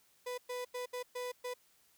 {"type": "tone bursts at uneven times", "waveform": "35% pulse", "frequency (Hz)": 495.8, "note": "B4", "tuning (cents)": 7, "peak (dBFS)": -36, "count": 6, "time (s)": [[0.26, 0.38], [0.49, 0.65], [0.74, 0.86], [0.93, 1.03], [1.15, 1.32], [1.44, 1.54]], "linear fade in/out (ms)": 10, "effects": ["white hiss -69 dBFS RMS until 1.97 s"]}